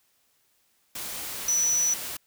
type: tone in noise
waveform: sine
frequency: 5930 Hz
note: F#8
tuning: 3 cents sharp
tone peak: -21 dBFS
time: 1.48-1.94 s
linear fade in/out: 5 ms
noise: white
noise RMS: -35 dBFS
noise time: 0.95-2.17 s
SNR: +11 dB
effects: white hiss -68 dBFS RMS until 2.26 s